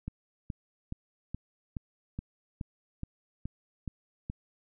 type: click train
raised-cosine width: 5 ms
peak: -23 dBFS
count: 11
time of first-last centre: 0.08-4.299 s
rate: 2.37 Hz
effects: none